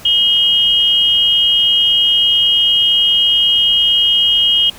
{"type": "tone pair together", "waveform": "sine", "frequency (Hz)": [2889, 3218], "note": ["F#7", "G7"], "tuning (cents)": [-42, 45], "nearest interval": "major second", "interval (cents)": 187, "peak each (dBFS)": -12, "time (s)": [0.05, 4.7], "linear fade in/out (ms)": 5, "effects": ["pink hiss -37 dBFS RMS until 4.78 s"]}